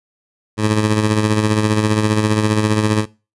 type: tone with tremolo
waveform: 15% pulse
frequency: 107.2 Hz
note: A2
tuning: 45 cents flat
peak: -5 dBFS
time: 0.57-3.06 s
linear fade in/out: 50 ms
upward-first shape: sine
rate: 15 Hz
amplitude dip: 50%
effects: noise-tail reverb RT60 0.3 s tail -20 dB re dry + resampled to 24000 Hz